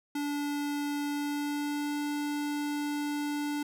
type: tone with pitch glide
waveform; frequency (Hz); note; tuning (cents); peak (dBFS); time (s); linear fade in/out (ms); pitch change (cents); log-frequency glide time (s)
square; 289.7 to 292.7; D4 to D4; -24 to -6; -31; 0.15-3.63; 5; +18; 1.07-2.01
effects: none